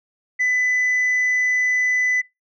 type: tone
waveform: sine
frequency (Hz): 2000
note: B6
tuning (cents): +21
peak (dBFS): -14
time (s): 0.39-2.22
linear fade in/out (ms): 20
effects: noise-tail reverb RT60 0.2 s tail -24 dB re dry + tanh soft clip ceiling -15 dBFS